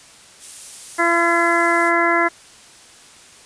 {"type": "noise", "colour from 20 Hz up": "violet", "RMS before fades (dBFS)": -30, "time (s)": [0.39, 1.93], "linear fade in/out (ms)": 50}
{"type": "harmonic tone", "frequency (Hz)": 339.8, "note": "F4", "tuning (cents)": -47, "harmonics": [1, 2, 3, 4, 5, 6], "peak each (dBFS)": [-21, -21, -21, -21, -21, -21], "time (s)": [0.98, 2.29], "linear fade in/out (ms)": 20}
{"effects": ["white hiss -45 dBFS RMS until 3.45 s", "resampled to 22050 Hz"]}